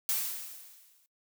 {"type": "noise with exponential decay", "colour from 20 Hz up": "blue", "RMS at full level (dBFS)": -28, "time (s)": [0.09, 1.06], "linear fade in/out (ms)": 0, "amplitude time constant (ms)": 210, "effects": ["noise-tail reverb RT60 0.1 s tail -20 dB re dry"]}